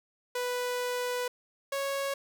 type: tone pair in turn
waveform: sawtooth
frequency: 493.9 / 552.6 Hz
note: B4 / C#5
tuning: 0 / -6 cents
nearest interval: major second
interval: 194 cents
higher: second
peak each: -26 dBFS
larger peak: neither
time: 0.35-1.28 / 1.72-2.14 s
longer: first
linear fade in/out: 5 ms
effects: none